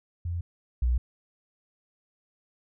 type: tone pair in turn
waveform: sine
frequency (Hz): 86.3 / 60.91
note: F2 / B1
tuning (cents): -20 / -23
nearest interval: tritone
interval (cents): 603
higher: first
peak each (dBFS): -28 / -21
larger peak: second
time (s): 0.25-0.41 / 0.82-0.98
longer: neither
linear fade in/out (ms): 5
effects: none